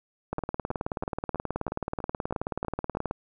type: two click trains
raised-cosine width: 1 ms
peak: -15 / -21 dBFS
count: 53 / 9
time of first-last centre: 0.33-3.111 / 0.39-2.971 s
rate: 18.7 / 3.1 Hz
effects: none